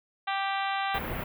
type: harmonic tone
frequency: 392 Hz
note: G4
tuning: in tune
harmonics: 2 / 3 / 4 / 5 / 6 / 7 / 8 / 9 / 10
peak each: -30 / -34 / -36 / -38 / -40 / -41 / -42 / -43 / -44 dBFS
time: 0.27-0.99 s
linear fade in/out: 10 ms
type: band-stop noise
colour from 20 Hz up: pink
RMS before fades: -34 dBFS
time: 0.94-1.24 s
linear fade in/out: 5 ms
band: 2600 to 15000 Hz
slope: 24 dB/octave
effects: none